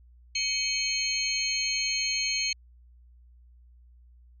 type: tone cluster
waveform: sine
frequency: 2254 / 2544 / 3079 / 4272 / 6440 Hz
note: C#7 / D#7 / G7 / C8 / G8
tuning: +28 / +38 / -32 / +35 / +46 cents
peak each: -33 / -35 / -37 / -29 / -32 dBFS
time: 0.35-2.53 s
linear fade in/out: 5 ms
effects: added 60 Hz sine -52 dBFS peak until 4.4 s